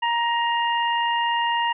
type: harmonic tone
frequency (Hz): 939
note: A#5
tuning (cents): +12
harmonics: 1 / 2 / 3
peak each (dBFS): -21 / -27 / -28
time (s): 0.02-1.73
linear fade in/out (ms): 10
effects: none